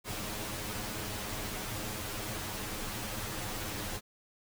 pink noise with comb filter, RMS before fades -38 dBFS, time 0.04-4.01 s, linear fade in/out 50 ms, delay 9.5 ms, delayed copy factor +0.8, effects none

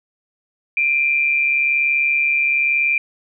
sine tone pair together, 2373 / 2514 Hz, D7 / D#7, +17 / +17 cents, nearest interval minor second, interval 100 cents, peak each -15 / -23 dBFS, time 0.77-2.98 s, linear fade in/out 2 ms, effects none

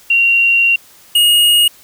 sine / square tone pair in turn, 2756 / 2869 Hz, F7 / F7, -24 / +46 cents, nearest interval minor second, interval 70 cents, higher second, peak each -8 dBFS, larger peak neither, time 0.1-0.76 / 1.15-1.68 s, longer first, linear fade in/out 5 ms, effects white hiss -44 dBFS RMS until 1.83 s

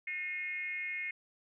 sine tone with frequency modulation, 2146 Hz, C7, 43 cents sharp, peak -35 dBFS, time 0.07-1.11 s, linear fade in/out 5 ms, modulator 334 Hz, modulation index 0.71, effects none

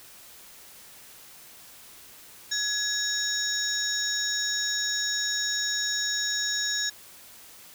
sine tone cluster, 1682 / 3796 / 5470 / 6760 Hz, G#6 / A#7 / F8 / G#8, +22 / +31 / -37 / +30 cents, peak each -31 dBFS, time 2.51-6.9 s, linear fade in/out 10 ms, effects white hiss -49 dBFS RMS until 7.74 s

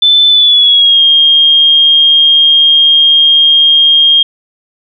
sine tone with pitch glide, 3520 to 3228 Hz, A7 to G#7, 0 to -50 cents, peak -3 dBFS, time 0.02-4.23 s, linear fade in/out 5 ms, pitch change -150 cents, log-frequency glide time 0.29-1.02 s, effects none

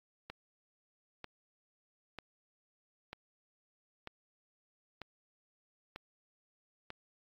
click train, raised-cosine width 0.3 ms, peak -27 dBFS, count 8, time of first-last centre 0.3-6.904 s, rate 1.06 Hz, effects AAC 48 kbps

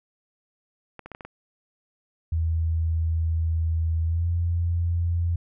clicks, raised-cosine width 0.5 ms, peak -24 dBFS, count 6, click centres 0.993 / 1.06 / 1.117 / 1.149 / 1.208 / 1.25 s
sine tone with pitch glide, 81.5 to 85.5 Hz, E2 to F2, -19 to -36 cents, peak -21 dBFS, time 2.32-5.36 s, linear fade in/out 5 ms, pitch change +83 cents, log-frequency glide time 4.05-4.27 s
effects none

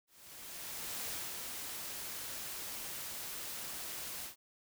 white noise with ADSR envelope, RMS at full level -40 dBFS, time 0.07-4.36 s, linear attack 990 ms, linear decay 280 ms, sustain -3 dB, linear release 120 ms, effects none

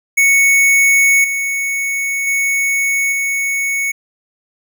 square tone with level steps, 2217 Hz, C#7, in tune, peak -9 / -17 / -14 / -16 dBFS, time 0.17-3.92 s, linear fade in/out 10 ms, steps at 1.24 / 2.27 / 3.12 s, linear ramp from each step 2 ms, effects none

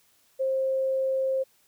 sine tone, 530 Hz, C5, 22 cents sharp, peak -23 dBFS, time 0.39-1.44 s, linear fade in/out 20 ms, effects white hiss -64 dBFS RMS until 1.67 s

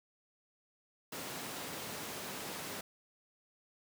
pink high-pass noise, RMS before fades -43 dBFS, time 1.12-2.81 s, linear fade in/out 5 ms, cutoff 180 Hz, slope 12 dB/octave, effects none

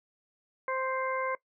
harmonic tone, 523.3 Hz, C5, in tune, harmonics 1 / 2 / 3 / 4, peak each -33 / -33 / -39 / -38 dBFS, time 0.68-1.35 s, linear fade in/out 2 ms, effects noise-tail reverb RT60 0.1 s tail -19 dB re dry

